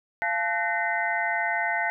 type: tone cluster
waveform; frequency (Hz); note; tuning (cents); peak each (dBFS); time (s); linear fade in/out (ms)
sine; 691 / 867 / 1510 / 1847 / 2048; F5 / A5 / F#6 / A#6 / C7; -19 / -26 / +35 / -16 / -38; -30; 0.22-1.9; 0
effects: none